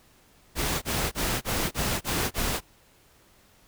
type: noise bursts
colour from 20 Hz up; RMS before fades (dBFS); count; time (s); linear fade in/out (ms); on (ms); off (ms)
pink; -27; 7; 0.55-2.608; 50; 270; 28
effects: pink hiss -59 dBFS RMS until 3.67 s